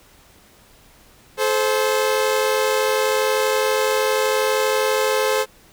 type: tone pair together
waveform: sawtooth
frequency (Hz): 430.8 / 523.3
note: A4 / C5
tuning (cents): -37 / 0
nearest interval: minor third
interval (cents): 337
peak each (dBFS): -16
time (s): 1.37-5.46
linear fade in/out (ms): 50
effects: pink hiss -51 dBFS RMS until 5.72 s